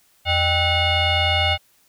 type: tone with frequency modulation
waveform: sine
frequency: 1480 Hz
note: F#6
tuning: in tune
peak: -15 dBFS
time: 0.25-1.58 s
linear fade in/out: 50 ms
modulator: 697 Hz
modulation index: 2.8
effects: tanh soft clip ceiling -11 dBFS + white hiss -59 dBFS RMS until 1.88 s